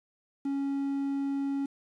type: tone with quantisation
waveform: triangle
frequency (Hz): 277.2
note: C#4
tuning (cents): 0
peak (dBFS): -26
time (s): 0.45-1.66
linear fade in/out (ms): 5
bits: 9
effects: resampled to 22050 Hz